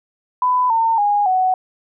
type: tone with pitch steps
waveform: sine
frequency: 1000 / 906.5 / 821.7 / 744.8 Hz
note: B5 / A#5 / G#5 / F#5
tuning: +21 / -49 / -19 / +11 cents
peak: -13 dBFS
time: 0.42-1.54 s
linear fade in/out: 2 ms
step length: 280 ms
effects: none